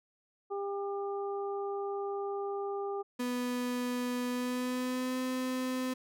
harmonic tone, 399.7 Hz, G4, 34 cents sharp, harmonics 1 / 2 / 3, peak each -34 / -40 / -44 dBFS, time 0.5-3.03 s, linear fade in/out 20 ms
35% pulse tone with pitch glide, 246.9 to 256.2 Hz, B3 to C4, 0 to -36 cents, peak -30 dBFS, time 3.19-5.94 s, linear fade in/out 10 ms, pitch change +64 cents, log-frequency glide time 4.29-5.2 s
effects none

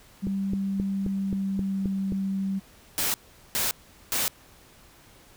sine tone with pitch glide, 195.5 to 193.81 Hz, G3 to G3, -4 to -19 cents, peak -25 dBFS, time 0.22-2.6 s, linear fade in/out 20 ms, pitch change -15 cents, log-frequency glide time 0.98-1.9 s
click train, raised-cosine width 3 ms, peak -18 dBFS, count 8, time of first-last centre 0.27-2.122 s, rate 3.78 Hz
white noise bursts, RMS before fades -26 dBFS, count 3, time 2.98-4.28 s, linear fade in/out 0 ms, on 160 ms, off 410 ms
effects pink hiss -54 dBFS RMS until 5.36 s

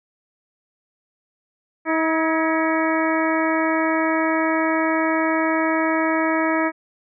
harmonic tone with a mistuned harmonic, 320 Hz, D#4, 49 cents sharp, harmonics 1 / 2 / 3 / 4 / 5 / 6 / 7, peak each -21 / -24 / -26 / -27 / -28 / -29 / -29 dBFS, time 1.85-6.72 s, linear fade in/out 50 ms, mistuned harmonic 5, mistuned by +58 cents, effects none

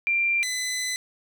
sine / 15% pulse tone pair in turn, 2372 / 2011 Hz, D7 / B6, +17 / +31 cents, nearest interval minor third, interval 286 cents, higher first, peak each -20 dBFS, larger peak neither, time 0.07-0.43 / 0.43-0.96 s, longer second, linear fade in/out 0 ms, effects none

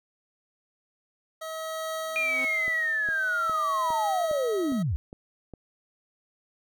25% pulse tone with tremolo, 640 Hz, D#5, 49 cents sharp, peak -26 dBFS, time 1.41-4.83 s, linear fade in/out 10 ms, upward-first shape triangle, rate 0.47 Hz, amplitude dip 85%
sawtooth tone with exponential growth, 261.9 Hz, C4, 2 cents sharp, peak -30 dBFS, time 1.94-2.45 s, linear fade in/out 2 ms, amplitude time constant 110 ms
sine linear sweep, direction down, 2440 to 59.6 Hz, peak -24 dBFS, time 2.16-4.96 s, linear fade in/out 0 ms
click train, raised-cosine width 2 ms, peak -28 dBFS, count 8, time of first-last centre 2.68-5.537 s, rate 2.45 Hz
effects none

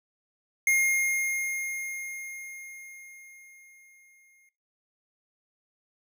square tone with exponential decay, 2133 Hz, C7, 33 cents sharp, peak -20 dBFS, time 0.67-4.49 s, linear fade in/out 2 ms, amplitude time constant 830 ms, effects noise-tail reverb RT60 0.4 s tail -21 dB re dry

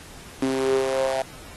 sawtooth tone with high-pass filter sweep, 132.6 Hz, C3, 23 cents sharp, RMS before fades -23 dBFS, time 0.42-1.22 s, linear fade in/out 2 ms, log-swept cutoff 290 to 650 Hz, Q 7.3, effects pink hiss -44 dBFS RMS until 1.56 s + AAC 32 kbps

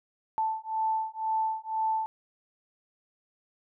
sine beating tone pair, 880 / 882 Hz, A5 / A5, 0 / +4 cents, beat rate 2 Hz, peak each -30 dBFS, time 0.38-2.06 s, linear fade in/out 0 ms, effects none

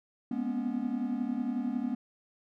triangle tone cluster, 208.3 / 242.7 / 253.7 / 279.1 Hz, G#3 / B3 / B3 / C#4, +5 / -30 / +47 / +12 cents, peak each -36 / -30 / -36 / -35 dBFS, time 0.31-1.95 s, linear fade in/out 5 ms, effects none

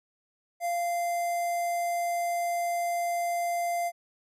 square tone with notch filter, 693 Hz, F5, 14 cents flat, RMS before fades -29 dBFS, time 0.6-3.92 s, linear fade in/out 50 ms, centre 3700 Hz, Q 0.85, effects resampled to 32000 Hz

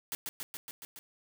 white noise with echo, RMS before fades -36 dBFS, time 0.12-0.15 s, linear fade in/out 0 ms, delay 140 ms, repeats 6, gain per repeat -2 dB, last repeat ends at 0.99 s, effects none

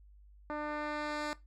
10% pulse tone with low-pass filter sweep, 299.1 Hz, D4, 32 cents sharp, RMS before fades -37 dBFS, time 0.5-1.33 s, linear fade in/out 0 ms, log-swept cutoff 1300 to 7000 Hz, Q 0.75, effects noise-tail reverb RT60 0.2 s tail -18 dB re dry + added 50 Hz sine -55 dBFS peak until 1.46 s

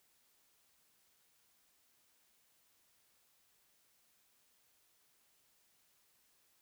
silence, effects white hiss -73 dBFS RMS until 6.61 s

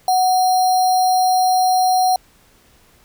sine tone with sample-and-hold, 740 Hz, F#5, in tune, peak -12 dBFS, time 0.08-2.16 s, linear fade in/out 2 ms, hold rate 4900 Hz, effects pink hiss -53 dBFS RMS until 3.04 s

